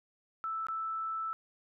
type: tone with dropouts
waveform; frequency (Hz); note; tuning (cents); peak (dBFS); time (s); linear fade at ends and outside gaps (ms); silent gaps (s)
sine; 1318.5; E6; 0; -33; 0.44-1.33; 0; 0.668-0.685
effects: none